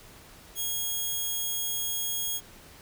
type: tone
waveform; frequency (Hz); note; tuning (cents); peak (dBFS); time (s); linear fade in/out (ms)
5% pulse; 3300; G#7; -12; -20; 0.55-2.41; 50
effects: pink hiss -51 dBFS RMS until 2.81 s